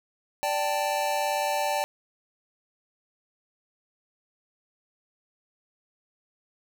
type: chord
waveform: square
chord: D suspended fourth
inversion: none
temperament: just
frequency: 587.3 / 783.1 / 881 Hz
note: D5 / G5 / A5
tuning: 0 / -2 / +2 cents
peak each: -30 dBFS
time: 0.43-1.84 s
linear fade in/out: 0 ms
effects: none